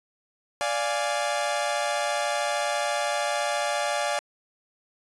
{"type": "chord", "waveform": "sawtooth", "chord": "D diminished", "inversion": "none", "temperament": "equal with one note detuned", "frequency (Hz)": [584.6, 698.5, 830.6], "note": ["D5", "F5", "Ab5"], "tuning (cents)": [-8, 0, 0], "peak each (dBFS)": [-24, -26, -26], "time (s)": [0.61, 4.19], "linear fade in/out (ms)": 0, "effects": ["resampled to 24000 Hz"]}